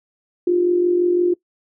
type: tone with amplitude modulation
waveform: sine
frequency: 353.5 Hz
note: F4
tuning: 21 cents sharp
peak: -11 dBFS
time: 0.47-1.34 s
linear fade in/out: 5 ms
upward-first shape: sine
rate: 45.9 Hz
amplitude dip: 50%
effects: noise-tail reverb RT60 0.1 s tail -20 dB re dry